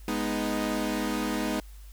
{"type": "chord", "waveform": "sawtooth", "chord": "G# minor", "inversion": "none", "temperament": "equal", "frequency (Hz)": [207.7, 246.9, 311.1], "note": ["G#3", "B3", "D#4"], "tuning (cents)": [0, 0, 0], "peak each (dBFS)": [-28, -28, -27], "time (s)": [0.08, 1.6], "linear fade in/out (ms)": 2, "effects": ["added 50 Hz sine -43 dBFS peak until 1.92 s", "white hiss -58 dBFS RMS until 1.92 s"]}